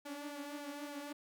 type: tone with flanger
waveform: sawtooth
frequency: 289.1 Hz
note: D4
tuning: 27 cents flat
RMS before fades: -45 dBFS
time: 0.05-1.13 s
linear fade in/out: 10 ms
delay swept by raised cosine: 1.2 to 5.8 ms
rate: 3.5 Hz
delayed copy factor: +0.55
effects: none